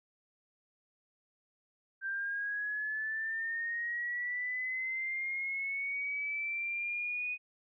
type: linear sweep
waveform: sine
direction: up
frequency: 1568 to 2489 Hz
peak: -33 dBFS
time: 2.01-7.38 s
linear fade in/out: 50 ms
effects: none